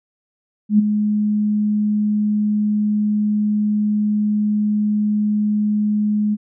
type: tone with ADSR envelope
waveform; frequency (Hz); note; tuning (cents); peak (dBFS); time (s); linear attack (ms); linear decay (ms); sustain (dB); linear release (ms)
sine; 210; G#3; +19; -7; 0.69-6.37; 100; 14; -8; 38
effects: none